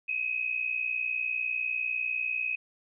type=tone pair together; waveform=sine; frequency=2509 / 2569 Hz; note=D#7 / E7; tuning=+14 / -45 cents; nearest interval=unison; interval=41 cents; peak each=-31 / -31 dBFS; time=0.08-2.56 s; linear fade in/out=10 ms; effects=none